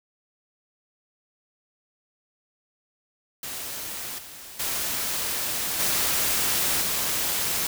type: noise with level steps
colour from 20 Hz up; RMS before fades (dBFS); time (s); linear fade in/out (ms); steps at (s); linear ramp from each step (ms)
white; -34 / -42 / -28 / -24 / -26; 3.43-7.67; 2; 4.18 / 4.59 / 5.79 / 6.81; 10
effects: none